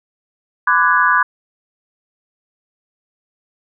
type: chord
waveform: sine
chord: G# half-diminished seventh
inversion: first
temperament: equal with one note detuned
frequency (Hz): 1005.6 / 1174.7 / 1480 / 1661.2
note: B5 / D6 / F#6 / G#6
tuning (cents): +31 / 0 / 0 / 0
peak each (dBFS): -16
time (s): 0.67-1.23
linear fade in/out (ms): 5
effects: none